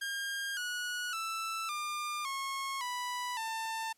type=tone with pitch steps; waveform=sawtooth; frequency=1612 / 1461.2 / 1324.6 / 1200.7 / 1088.4 / 986.6 / 894.3 Hz; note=G6 / F#6 / E6 / D6 / C#6 / B5 / A5; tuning=+48 / -22 / +8 / +38 / -32 / -2 / +28 cents; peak=-31 dBFS; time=0.01-3.93 s; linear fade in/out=10 ms; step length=560 ms; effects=white hiss -71 dBFS RMS until 3.97 s + low-pass 12000 Hz 12 dB/octave

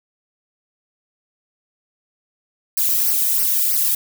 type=noise with flanger; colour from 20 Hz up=violet; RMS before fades=-18 dBFS; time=2.77-3.95 s; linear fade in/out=5 ms; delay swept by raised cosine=0.27 to 1.47 ms; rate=3.1 Hz; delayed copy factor=-0.9; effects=none

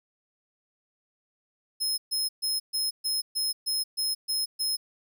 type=tone bursts; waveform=sawtooth; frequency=5150 Hz; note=E8; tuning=41 cents flat; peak=-23 dBFS; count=10; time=1.8-4.77 s; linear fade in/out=20 ms; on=180 ms; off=130 ms; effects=none

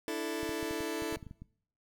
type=chord; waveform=sawtooth; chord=D suspended second; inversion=none; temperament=just; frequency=293.7 / 330.4 / 440.5 Hz; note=D4 / E4 / A4; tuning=0 / +4 / +2 cents; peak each=-36 / -33 / -33 dBFS; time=0.08-1.16 s; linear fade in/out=0 ms
type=clicks; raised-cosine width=5 ms; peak=-33 dBFS; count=12; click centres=0.431 / 0.493 / 0.629 / 0.71 / 0.806 / 1.022 / 1.126 / 1.17 / 1.228 / 1.267 / 1.311 / 1.42 s
effects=noise-tail reverb RT60 0.6 s tail -21 dB re dry

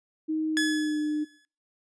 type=tone with pitch glide; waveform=sine; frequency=313.5 to 301.8 Hz; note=D#4 to D4; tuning=+13 to +47 cents; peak=-25 dBFS; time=0.28-1.25 s; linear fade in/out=20 ms; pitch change=-66 cents; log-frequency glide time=0.51-0.98 s
type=tone with exponential decay; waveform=sawtooth; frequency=1702 Hz; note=G#6; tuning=42 cents sharp; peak=-19 dBFS; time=0.57-1.45 s; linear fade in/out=0 ms; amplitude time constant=190 ms
effects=noise-tail reverb RT60 0.4 s tail -25 dB re dry + resampled to 22050 Hz

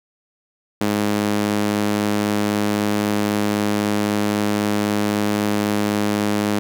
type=tone with high-pass filter; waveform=sawtooth; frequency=103.83 Hz; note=G#2; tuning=in tune; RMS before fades=-20 dBFS; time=0.81-6.59 s; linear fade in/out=0 ms; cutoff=230 Hz; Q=1.5; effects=none

